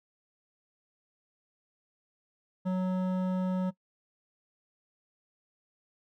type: tone with hard clipping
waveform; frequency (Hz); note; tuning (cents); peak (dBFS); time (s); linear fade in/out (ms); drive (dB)
sine; 185; F#3; 0; -29; 2.65-3.71; 20; 12
effects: noise-tail reverb RT60 0.1 s tail -20 dB re dry